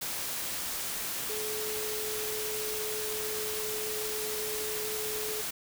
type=tone in noise; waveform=sine; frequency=429.2 Hz; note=A4; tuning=43 cents flat; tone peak=-36 dBFS; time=1.29-5.42 s; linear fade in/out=10 ms; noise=white; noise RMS=-35 dBFS; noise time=0.01-5.51 s; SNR=-4 dB; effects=none